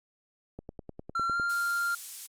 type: click train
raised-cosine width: 2 ms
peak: -26 dBFS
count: 9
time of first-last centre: 0.59-1.398 s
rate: 9.9 Hz
type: tone with pitch glide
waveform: triangle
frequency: 1362 to 1393 Hz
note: F6 to F6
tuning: -44 to -5 cents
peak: -25 dBFS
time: 1.15-1.95 s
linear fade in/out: 5 ms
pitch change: +39 cents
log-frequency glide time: 1.26-1.38 s
type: noise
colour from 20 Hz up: violet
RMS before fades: -35 dBFS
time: 1.49-2.27 s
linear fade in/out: 10 ms
effects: low-pass 10000 Hz 12 dB/octave + Opus 48 kbps